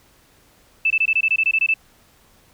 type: tone bursts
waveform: sine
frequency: 2637 Hz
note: E7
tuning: in tune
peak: -14 dBFS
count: 12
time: 0.85-1.74 s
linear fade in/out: 5 ms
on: 54 ms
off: 22 ms
effects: pink hiss -55 dBFS RMS until 2.53 s